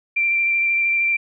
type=tone with vibrato; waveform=sine; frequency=2360 Hz; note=D7; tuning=8 cents sharp; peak=-16 dBFS; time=0.16-1.17 s; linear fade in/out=10 ms; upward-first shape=square; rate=13 Hz; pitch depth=10 cents each way; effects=none